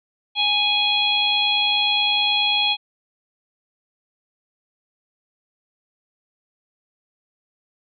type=harmonic tone; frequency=830.6 Hz; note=G#5; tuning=in tune; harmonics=1 / 3 / 4 / 5; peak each=-26 / -23 / -19 / -26 dBFS; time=0.35-2.77 s; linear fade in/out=50 ms; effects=none